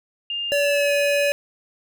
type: tone with pitch glide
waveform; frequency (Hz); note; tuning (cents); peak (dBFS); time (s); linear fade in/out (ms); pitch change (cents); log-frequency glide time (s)
sine; 2810 to 2503; F7 to D#7; +10 to +10; -24; 0.3-1.32; 2; -200; 0.49-0.92
type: tone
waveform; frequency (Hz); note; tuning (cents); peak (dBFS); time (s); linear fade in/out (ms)
square; 573; D5; -43; -19; 0.52-1.32; 0
effects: none